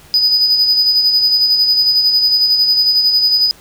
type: tone with tremolo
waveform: sine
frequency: 4978 Hz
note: D#8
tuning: in tune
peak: -5 dBFS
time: 0.14-3.51 s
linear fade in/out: 0 ms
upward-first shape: sine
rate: 11 Hz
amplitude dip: 55%
effects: tanh soft clip ceiling -7 dBFS + pink hiss -43 dBFS RMS until 3.6 s